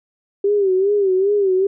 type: tone with vibrato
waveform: sine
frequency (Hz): 392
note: G4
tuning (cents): 0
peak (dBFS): -13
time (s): 0.44-1.67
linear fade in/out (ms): 5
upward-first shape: sine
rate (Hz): 2.5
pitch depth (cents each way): 98
effects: none